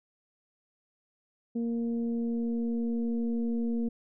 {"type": "tone with frequency modulation", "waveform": "sine", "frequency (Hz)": 233.1, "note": "A#3", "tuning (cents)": 0, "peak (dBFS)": -27, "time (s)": [1.55, 3.89], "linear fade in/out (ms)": 10, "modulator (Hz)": 233, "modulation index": 0.57, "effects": []}